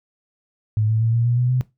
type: tone with pitch steps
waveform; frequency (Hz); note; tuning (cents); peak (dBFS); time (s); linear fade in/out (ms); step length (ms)
sine; 107.6 / 110.63 / 113.74 / 116.93 / 120.22 / 123.6 / 127.07; A2 / A2 / A#2 / A#2 / B2 / B2 / B2; -38 / +10 / -42 / +6 / -46 / +2 / +50; -16; 0.77-1.61; 0; 120
effects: noise-tail reverb RT60 0.2 s tail -18 dB re dry